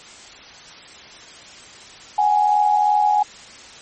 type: tone pair together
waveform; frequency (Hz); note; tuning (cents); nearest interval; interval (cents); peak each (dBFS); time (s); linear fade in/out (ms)
sine; 750 / 832.7; F#5 / G#5; +23 / +4; major second; 181; -21 / -14; 2.18-3.23; 5
effects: white hiss -41 dBFS RMS until 3.81 s + MP3 32 kbps